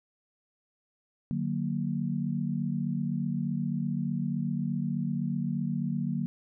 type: chord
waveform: sine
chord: D augmented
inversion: none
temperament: equal with one note detuned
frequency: 149.74 / 185 / 233.1 Hz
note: D3 / F#3 / A#3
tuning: +34 / 0 / 0 cents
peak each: -32 dBFS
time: 1.31-6.26 s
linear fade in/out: 0 ms
effects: none